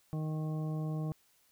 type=harmonic tone; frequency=155.56 Hz; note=D#3; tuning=in tune; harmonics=1 / 2 / 3 / 4 / 5 / 7; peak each=-33 / -43 / -48 / -49 / -52 / -54 dBFS; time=0.13-1.12 s; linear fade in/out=0 ms; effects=white hiss -69 dBFS RMS until 1.51 s